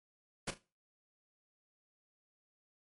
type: noise with echo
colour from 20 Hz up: pink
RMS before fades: -37 dBFS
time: 0.47-0.51 s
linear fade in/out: 10 ms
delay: 36 ms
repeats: 2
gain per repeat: -13 dB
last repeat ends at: 0.582 s
effects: noise-tail reverb RT60 0.3 s tail -18 dB re dry + MP3 48 kbps